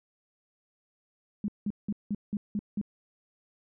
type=tone bursts; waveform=sine; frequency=206.2 Hz; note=G#3; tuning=12 cents flat; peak=-27 dBFS; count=7; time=1.44-2.814 s; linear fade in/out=2 ms; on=42 ms; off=180 ms; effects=none